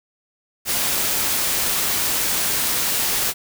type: noise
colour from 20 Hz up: white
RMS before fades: -21 dBFS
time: 0.65-3.34 s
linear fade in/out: 50 ms
effects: none